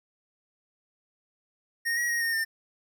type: tone with pitch steps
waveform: square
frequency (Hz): 1855 / 1908 / 1877 / 1841 / 1803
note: A#6 / A#6 / A#6 / A#6 / A6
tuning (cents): -9 / +40 / +11 / -22 / +42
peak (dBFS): -26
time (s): 1.85-2.45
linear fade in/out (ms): 20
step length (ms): 120
effects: 11-bit